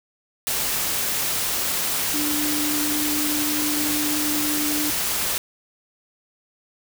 sine tone in noise, 298.2 Hz, D4, 27 cents sharp, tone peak -25 dBFS, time 2.14-4.9 s, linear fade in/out 0 ms, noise white, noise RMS -24 dBFS, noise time 0.47-5.38 s, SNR -4 dB, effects none

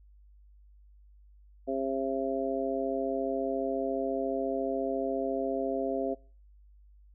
harmonic tone, 134.3 Hz, C3, 46 cents sharp, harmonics 2 / 3 / 4 / 5, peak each -34 / -34 / -34 / -34 dBFS, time 1.67-6.15 s, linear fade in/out 20 ms, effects noise-tail reverb RT60 0.4 s tail -24 dB re dry + added 50 Hz sine -54 dBFS peak until 7.14 s

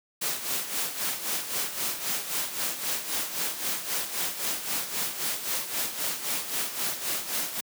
white noise with tremolo, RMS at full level -28 dBFS, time 0.21-7.61 s, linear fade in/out 10 ms, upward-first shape sine, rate 3.8 Hz, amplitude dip 65%, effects high-pass 150 Hz 12 dB/octave

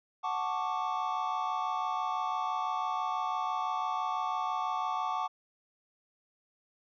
triangle chord, D major seventh, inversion first, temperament equal, 740 / 880 / 1108.7 / 1174.7 Hz, F#5 / A5 / C#6 / D6, 0 / 0 / 0 / 0 cents, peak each -34 dBFS, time 0.23-5.28 s, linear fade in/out 20 ms, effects resampled to 16000 Hz

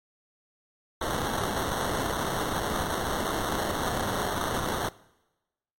white noise with sample-and-hold, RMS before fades -29 dBFS, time 1.01-4.89 s, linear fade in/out 5 ms, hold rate 2450 Hz, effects noise-tail reverb RT60 1.0 s tail -21 dB re dry + MP3 64 kbps

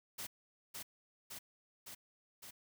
white noise with echo, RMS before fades -44 dBFS, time 0.18-0.27 s, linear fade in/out 10 ms, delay 560 ms, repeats 4, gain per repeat -2 dB, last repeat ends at 2.51 s, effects none

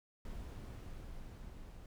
brown noise with level ramp, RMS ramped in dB -45 to -51 dBFS, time 0.25-1.86 s, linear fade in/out 2 ms, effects none

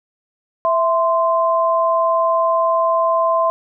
sine tone pair together, 660 / 1039.2 Hz, E5 / C6, +2 / -12 cents, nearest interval minor sixth, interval 786 cents, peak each -16 dBFS, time 0.65-3.5 s, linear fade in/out 0 ms, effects none

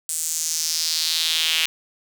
sawtooth tone with high-pass filter sweep, 160.7 Hz, E3, 44 cents flat, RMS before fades -23 dBFS, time 0.09-1.66 s, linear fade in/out 0 ms, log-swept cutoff 8300 to 2800 Hz, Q 3, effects none

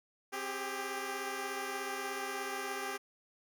10% pulse tone cluster, 264.3 / 393.3 / 410 Hz, C4 / G4 / G#4, +18 / +6 / -22 cents, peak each -37 / -30 / -35 dBFS, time 0.32-2.98 s, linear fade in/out 20 ms, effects none

